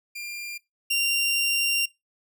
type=tone pair in turn; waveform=sawtooth; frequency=2393 / 2772 Hz; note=D7 / F7; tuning=+32 / -14 cents; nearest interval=minor third; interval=254 cents; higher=second; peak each=-30 / -18 dBFS; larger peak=second; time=0.15-0.58 / 0.9-1.86 s; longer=second; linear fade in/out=10 ms; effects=noise-tail reverb RT60 0.2 s tail -21 dB re dry